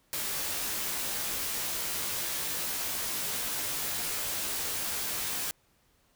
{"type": "noise with comb filter", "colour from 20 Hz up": "white", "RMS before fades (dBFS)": -33, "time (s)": [0.13, 5.51], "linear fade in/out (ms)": 0, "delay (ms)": 16, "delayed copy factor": -0.65, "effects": ["pink hiss -68 dBFS RMS until 6.15 s"]}